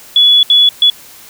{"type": "tone bursts at uneven times", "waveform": "sine", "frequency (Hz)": 3407, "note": "G#7", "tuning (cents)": 44, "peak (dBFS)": -4, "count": 3, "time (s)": [[0.16, 0.43], [0.5, 0.69], [0.82, 0.9]], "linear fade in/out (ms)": 2, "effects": ["white hiss -37 dBFS RMS until 1.29 s"]}